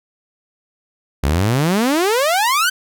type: exponential sweep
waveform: sawtooth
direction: up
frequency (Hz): 64.2 to 1568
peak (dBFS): -10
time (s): 1.23-2.7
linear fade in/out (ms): 10
effects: none